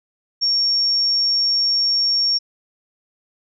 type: tone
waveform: sine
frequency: 5520 Hz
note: F8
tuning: 21 cents flat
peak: -15 dBFS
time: 0.41-2.39 s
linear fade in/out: 20 ms
effects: none